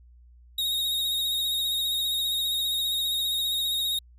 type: tone with vibrato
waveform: 45% pulse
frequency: 3748 Hz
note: A#7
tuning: 9 cents sharp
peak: -24 dBFS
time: 0.58-3.99 s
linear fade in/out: 5 ms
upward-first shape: sine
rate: 15 Hz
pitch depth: 31 cents each way
effects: added 60 Hz sine -50 dBFS peak until 4.18 s